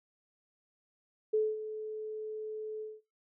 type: tone with ADSR envelope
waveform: sine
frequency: 432.1 Hz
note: A4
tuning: 31 cents flat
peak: -24 dBFS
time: 1.33-3.01 s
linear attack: 12 ms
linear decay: 220 ms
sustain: -13 dB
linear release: 200 ms
effects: noise-tail reverb RT60 0.3 s tail -21 dB re dry